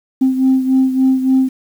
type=beating tone pair; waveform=sine; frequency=261.6 / 265.1 Hz; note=C4 / C4; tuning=0 / +23 cents; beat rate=3.5 Hz; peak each=-10 / -16 dBFS; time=0.21-1.49 s; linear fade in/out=10 ms; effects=tanh soft clip ceiling -5 dBFS + 7-bit